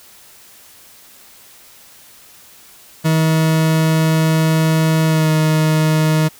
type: tone with pitch glide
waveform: 40% pulse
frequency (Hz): 159.3 to 156.29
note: D#3 to D#3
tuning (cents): +41 to +8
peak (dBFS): -11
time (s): 3.04-6.29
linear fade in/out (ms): 20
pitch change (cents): -33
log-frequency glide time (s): 5.07-5.3
effects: white hiss -44 dBFS RMS until 6.39 s